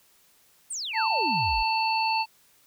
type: exponential sweep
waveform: sine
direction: down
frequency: 9397 to 35.36 Hz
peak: -30 dBFS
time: 0.7-1.63 s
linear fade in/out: 10 ms
type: harmonic tone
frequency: 890 Hz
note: A5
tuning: 20 cents sharp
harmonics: 1 / 3 / 5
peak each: -24 / -29 / -31 dBFS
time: 0.93-2.26 s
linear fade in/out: 50 ms
effects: white hiss -61 dBFS RMS until 2.66 s